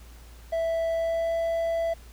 triangle tone with pitch glide, 659.3 to 664.7 Hz, E5 to E5, 0 to +14 cents, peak -22 dBFS, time 0.52-1.94 s, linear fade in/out 10 ms, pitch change +14 cents, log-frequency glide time 0.89-1.36 s, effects added 58 Hz sine -45 dBFS peak until 2.12 s + pink hiss -54 dBFS RMS until 2.12 s

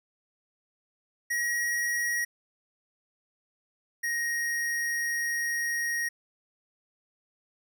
square tone pair in turn, 1899 / 1875 Hz, A#6 / A#6, +32 / +10 cents, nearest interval unison, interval 22 cents, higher first, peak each -27 / -28 dBFS, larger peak first, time 1.3-2.25 / 4.03-6.09 s, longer second, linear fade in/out 10 ms, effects none

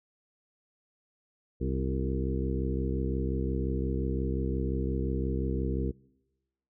harmonic tone with a mistuned harmonic, 65.7 Hz, C2, 8 cents sharp, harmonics 1 / 2 / 3 / 4 / 5 / 6 / 7, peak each -31 / -34 / -36 / -37 / -38 / -39 / -39 dBFS, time 1.6-5.92 s, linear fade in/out 20 ms, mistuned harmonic 5, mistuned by +40 cents, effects noise-tail reverb RT60 1.0 s tail -24 dB re dry

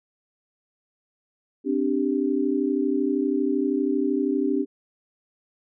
sine chord, C suspended second, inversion none, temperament just, 261.6 / 294.3 / 392.4 Hz, C4 / D4 / G4, 0 / +4 / +2 cents, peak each -25 / -24 / -26 dBFS, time 1.64-4.66 s, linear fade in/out 50 ms, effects none

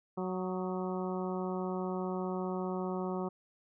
harmonic tone with a mistuned harmonic, 185 Hz, F#3, in tune, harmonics 1 / 2 / 3 / 4 / 5 / 6 / 7, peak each -36 / -37 / -43 / -43 / -45 / -46 / -49 dBFS, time 0.17-3.29 s, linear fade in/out 10 ms, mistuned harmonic 7, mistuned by -47 cents, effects none

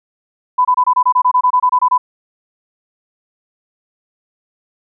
sine tone bursts, 1000 Hz, B5, 21 cents sharp, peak -8 dBFS, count 15, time 0.58-1.98 s, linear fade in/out 10 ms, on 70 ms, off 25 ms, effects none

